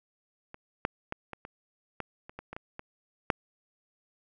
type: clicks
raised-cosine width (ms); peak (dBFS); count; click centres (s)
0.5; -28 / -11 / -18 / -24 / -27 / -19 / -29 / -25 / -25 / -23 / -24 / -8; 12; 0.544 / 0.851 / 1.124 / 1.333 / 1.451 / 2.003 / 2.295 / 2.39 / 2.53 / 2.565 / 2.794 / 3.302
effects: none